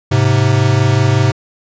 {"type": "tone pair together", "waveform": "square", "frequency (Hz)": [105.37, 130.81], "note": ["G#2", "C3"], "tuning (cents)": [26, 0], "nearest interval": "major third", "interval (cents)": 374, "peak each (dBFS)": [-13, -13], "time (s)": [0.11, 1.32], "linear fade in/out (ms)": 10, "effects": ["resampled to 16000 Hz"]}